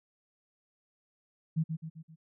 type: tone with echo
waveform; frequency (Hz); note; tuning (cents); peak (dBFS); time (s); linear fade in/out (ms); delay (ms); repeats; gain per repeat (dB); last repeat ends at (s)
sine; 160; D#3; +49; -25; 1.56-1.64; 20; 130; 4; -6; 2.16
effects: none

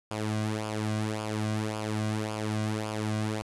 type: tone with flanger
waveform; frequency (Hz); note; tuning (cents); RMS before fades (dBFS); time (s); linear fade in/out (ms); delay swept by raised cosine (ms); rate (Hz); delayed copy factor
sawtooth; 107.7; A2; -37; -31; 0.11-3.42; 0; 0.5 to 2.3; 1.8; -0.65
effects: resampled to 24000 Hz + 8-bit

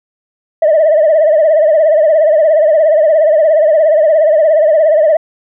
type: tone with vibrato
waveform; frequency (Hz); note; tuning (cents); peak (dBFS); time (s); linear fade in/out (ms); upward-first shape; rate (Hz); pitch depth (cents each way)
sine; 622.3; D#5; 0; -4; 0.62-5.17; 5; triangle; 17; 120
effects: tanh soft clip ceiling -3 dBFS

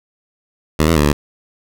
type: tone with pitch steps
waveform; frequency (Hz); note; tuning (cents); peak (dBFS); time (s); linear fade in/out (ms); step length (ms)
10% pulse; 77.5 / 82.7 / 74.1 / 72.9; D#2 / E2 / D2 / D2; -6 / +6 / +16 / -12; -3; 0.79-1.13; 5; 85
effects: none

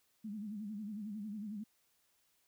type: tone with vibrato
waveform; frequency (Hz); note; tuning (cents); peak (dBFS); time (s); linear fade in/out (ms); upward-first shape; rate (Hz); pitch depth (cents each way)
sine; 209.7; G#3; +17; -40; 0.24-1.64; 10; sine; 11; 96
effects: white hiss -75 dBFS RMS until 2.47 s

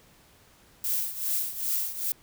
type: noise with tremolo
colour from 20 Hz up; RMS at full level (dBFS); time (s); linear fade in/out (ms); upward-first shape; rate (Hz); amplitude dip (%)
violet; -26; 0.84-2.12; 2; triangle; 2.5; 80
effects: pink hiss -58 dBFS RMS until 2.22 s

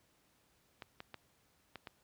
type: clicks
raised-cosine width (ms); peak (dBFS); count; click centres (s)
0.3; -29; 5; 0.822 / 1.004 / 1.143 / 1.757 / 1.872
effects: pink hiss -72 dBFS RMS until 2.03 s + high-pass 60 Hz 12 dB/octave

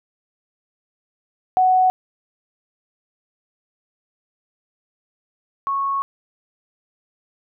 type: tone pair in turn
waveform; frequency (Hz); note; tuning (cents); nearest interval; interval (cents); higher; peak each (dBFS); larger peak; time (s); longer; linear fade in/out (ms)
sine; 743 / 1102.4; F#5 / C#6; +7 / -10; perfect fifth; 683; second; -12 / -19; first; 1.57-1.9 / 5.67-6.02; second; 0
effects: none

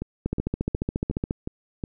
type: two click trains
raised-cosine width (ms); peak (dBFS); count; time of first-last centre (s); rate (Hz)
3; -12 / -16; 16 / 6; 0.26-1.309 / 0.02-1.838; 14.3 / 2.75
effects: none

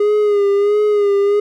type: tone with vibrato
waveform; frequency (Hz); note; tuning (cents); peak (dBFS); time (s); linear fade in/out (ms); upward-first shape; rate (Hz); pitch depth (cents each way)
triangle; 410.5; G#4; -20; -9; 0-1.4; 5; sine; 1.5; 46
effects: none

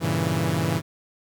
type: chord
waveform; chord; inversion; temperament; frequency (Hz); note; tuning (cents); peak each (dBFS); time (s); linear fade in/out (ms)
sawtooth; G diminished seventh; none; equal; 98 / 116.54 / 138.59 / 164.81; G2 / Bb2 / Db3 / Fb3; 0 / 0 / 0 / 0; -25 / -25 / -24 / -21; 0-0.82; 50
effects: none

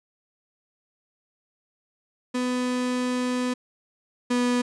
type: tone pair in turn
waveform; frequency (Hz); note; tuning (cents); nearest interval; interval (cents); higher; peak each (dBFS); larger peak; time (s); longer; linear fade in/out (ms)
35% pulse; 249.9 / 245.6; B3 / B3; +21 / -9; unison; 30; first; -22 / -19; second; 2.34-3.54 / 4.3-4.62; first; 10
effects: resampled to 22050 Hz

